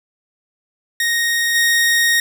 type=tone with level steps; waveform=sawtooth; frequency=1864.7 Hz; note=A#6; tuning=in tune; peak=-12 / -9 dBFS; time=1-2.2 s; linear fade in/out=2 ms; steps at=1.54 s; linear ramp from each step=20 ms; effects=none